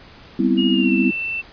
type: chord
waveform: sine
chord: C major seventh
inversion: second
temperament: equal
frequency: 196 / 246.9 / 261.6 / 329.6 Hz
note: G3 / B3 / C4 / E4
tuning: 0 / 0 / 0 / 0 cents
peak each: -20 dBFS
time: 0.39-1.11 s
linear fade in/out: 5 ms
type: tone with pitch glide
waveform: sine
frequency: 2868 to 2676 Hz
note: F7 to E7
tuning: +45 to +25 cents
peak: -22 dBFS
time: 0.57-1.42 s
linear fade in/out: 20 ms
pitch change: -120 cents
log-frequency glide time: 0.72-0.94 s
effects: pink hiss -44 dBFS RMS until 1.52 s + resampled to 11025 Hz